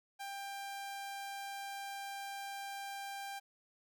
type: tone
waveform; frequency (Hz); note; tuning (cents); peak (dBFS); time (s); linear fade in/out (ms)
sawtooth; 793; G5; +20; -38; 0.19-3.4; 20
effects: none